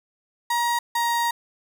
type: tone pair in turn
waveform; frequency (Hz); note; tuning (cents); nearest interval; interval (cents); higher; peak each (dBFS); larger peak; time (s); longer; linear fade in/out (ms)
35% pulse; 948 / 940.9; A#5 / A#5; +29 / +16; unison; 13; first; -19; neither; 0.5-0.79 / 0.95-1.31; second; 5
effects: none